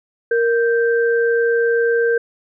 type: tone pair together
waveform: sine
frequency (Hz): 466.2 / 1568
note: A#4 / G6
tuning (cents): 0 / 0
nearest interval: octave + major sixth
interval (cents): 2100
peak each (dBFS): -14 / -21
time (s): 0.31-2.18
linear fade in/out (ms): 5
effects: none